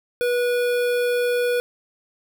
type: tone with notch filter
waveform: square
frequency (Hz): 487.3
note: B4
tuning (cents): -23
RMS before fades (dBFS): -21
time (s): 0.21-1.6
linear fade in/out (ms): 0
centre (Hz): 6600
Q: 1
effects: none